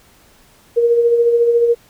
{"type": "tone with tremolo", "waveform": "sine", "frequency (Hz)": 470.7, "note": "A#4", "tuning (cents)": 17, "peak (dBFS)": -8, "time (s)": [0.76, 1.75], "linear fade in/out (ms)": 20, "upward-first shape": "sine", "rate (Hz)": 14, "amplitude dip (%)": 45, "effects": ["pink hiss -50 dBFS RMS until 1.89 s"]}